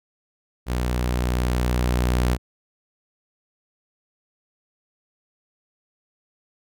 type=tone with level ramp; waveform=sawtooth; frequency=61.3 Hz; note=B1; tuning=12 cents flat; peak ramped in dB=-18 to -14 dBFS; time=0.66-2.38 s; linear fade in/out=50 ms; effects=none